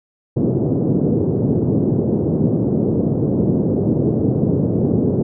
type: band-pass noise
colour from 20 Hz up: pink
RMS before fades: -17 dBFS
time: 0.36-5.23 s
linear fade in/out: 10 ms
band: 110 to 440 Hz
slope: 24 dB/octave
effects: none